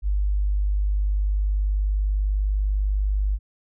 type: tone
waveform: sine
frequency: 50.1 Hz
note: G1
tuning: 38 cents sharp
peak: -19 dBFS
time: 0.02-3.39 s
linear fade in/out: 50 ms
effects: none